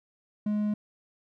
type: tone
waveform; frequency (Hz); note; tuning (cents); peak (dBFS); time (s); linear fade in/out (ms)
triangle; 209.7; G#3; +17; -23; 0.46-0.74; 5
effects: none